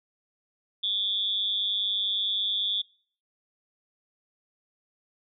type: tone with amplitude modulation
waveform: sine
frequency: 3475 Hz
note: A7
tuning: 22 cents flat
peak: -21 dBFS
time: 0.83-2.82 s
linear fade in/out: 10 ms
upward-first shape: sine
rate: 201 Hz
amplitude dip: 85%
effects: noise-tail reverb RT60 0.5 s tail -24 dB re dry